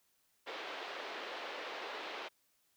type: band-pass noise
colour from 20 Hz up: pink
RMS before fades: -44 dBFS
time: 0.46-2.29 s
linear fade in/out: 20 ms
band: 400 to 3900 Hz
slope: 24 dB/octave
effects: white hiss -75 dBFS RMS until 2.76 s